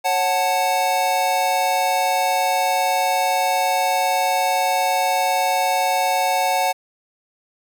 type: chord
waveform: square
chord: F# minor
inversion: second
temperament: equal with one note detuned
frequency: 549.6 / 740 / 880 Hz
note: C#5 / F#5 / A5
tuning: -15 / 0 / 0 cents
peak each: -26 / -20 / -23 dBFS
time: 0.04-6.73 s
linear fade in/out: 20 ms
effects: none